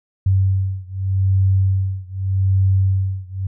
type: beating tone pair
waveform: sine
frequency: 95.4 / 96.23 Hz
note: G2 / G2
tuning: -47 / -32 cents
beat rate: 0.83 Hz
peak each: -17 / -18 dBFS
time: 0.26-3.47 s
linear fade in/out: 5 ms
effects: none